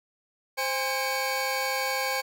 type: tone cluster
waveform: 25% pulse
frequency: 524 / 812 / 2248 Hz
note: C5 / G#5 / C#7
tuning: +2 / -39 / +24 cents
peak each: -27 dBFS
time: 0.57-2.22 s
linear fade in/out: 20 ms
effects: none